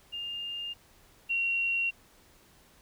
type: tone pair in turn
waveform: sine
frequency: 2812 / 2745 Hz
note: F7 / F7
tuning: +11 / -31 cents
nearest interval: unison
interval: 42 cents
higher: first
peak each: -34 / -26 dBFS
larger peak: second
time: 0.12-0.74 / 1.29-1.91 s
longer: neither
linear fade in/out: 20 ms
effects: pink hiss -60 dBFS RMS until 2.81 s